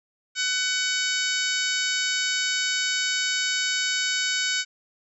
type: harmonic tone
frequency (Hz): 750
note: F#5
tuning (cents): +23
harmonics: 2 / 3 / 4 / 5 / 6 / 7 / 8 / 9 / 10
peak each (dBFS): -28 / -30 / -31 / -32 / -33 / -33 / -34 / -35 / -35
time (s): 0.35-4.65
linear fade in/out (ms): 50
effects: none